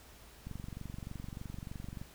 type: click train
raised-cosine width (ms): 5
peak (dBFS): -30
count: 37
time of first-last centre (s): 0.47-2.015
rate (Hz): 23.3
effects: added 60 Hz sine -59 dBFS peak until 2.14 s + pink hiss -57 dBFS RMS until 2.14 s